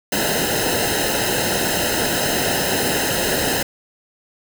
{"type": "noise with comb filter", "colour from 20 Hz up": "pink", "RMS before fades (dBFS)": -20, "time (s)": [0.12, 3.63], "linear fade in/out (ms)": 5, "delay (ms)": 0.87, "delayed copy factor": -0.9, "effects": []}